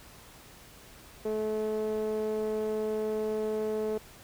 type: tone with band-pass filter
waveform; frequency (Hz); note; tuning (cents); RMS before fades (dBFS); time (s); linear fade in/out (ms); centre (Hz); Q
sawtooth; 215.8; A3; -33; -31; 1.25-3.98; 5; 460; 3.2
effects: pink hiss -52 dBFS RMS until 4.23 s